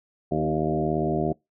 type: harmonic tone with a mistuned harmonic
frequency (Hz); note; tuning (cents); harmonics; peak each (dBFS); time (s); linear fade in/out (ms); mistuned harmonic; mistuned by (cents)
77.5; D#2; -6; 1 / 2 / 3 / 4 / 5 / 6 / 7 / 8 / 9; -37 / -28 / -30 / -30 / -28 / -38 / -36 / -32 / -30; 0.31-1.33; 10; 4; +18
effects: noise-tail reverb RT60 0.2 s tail -25 dB re dry